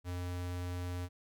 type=tone; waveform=square; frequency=89.1 Hz; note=F2; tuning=35 cents sharp; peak=-37 dBFS; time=0.04-1.09 s; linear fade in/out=50 ms; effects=none